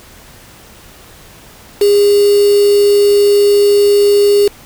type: tone with quantisation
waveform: sine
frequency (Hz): 407.3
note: G#4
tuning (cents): -34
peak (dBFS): -6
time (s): 1.81-4.48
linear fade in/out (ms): 5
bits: 3
effects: pink hiss -39 dBFS RMS until 4.65 s